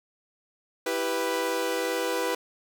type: chord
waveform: sawtooth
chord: E minor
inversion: none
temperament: equal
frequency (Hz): 329.6 / 392 / 493.9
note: E4 / G4 / B4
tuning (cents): 0 / 0 / 0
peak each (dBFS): -29 / -28 / -24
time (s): 0.86-2.35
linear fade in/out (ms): 5
effects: none